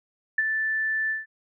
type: tone with ADSR envelope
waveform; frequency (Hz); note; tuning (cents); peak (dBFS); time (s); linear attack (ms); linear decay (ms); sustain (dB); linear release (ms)
sine; 1760; A6; 0; -17; 0.38-1.26; 5; 32; -6; 160
effects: none